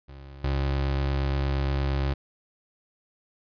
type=tone with level steps; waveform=30% pulse; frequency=68.6 Hz; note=C#2; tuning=17 cents flat; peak=-39 / -21 dBFS; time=0.08-2.14 s; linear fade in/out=10 ms; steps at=0.44 s; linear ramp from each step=2 ms; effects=resampled to 11025 Hz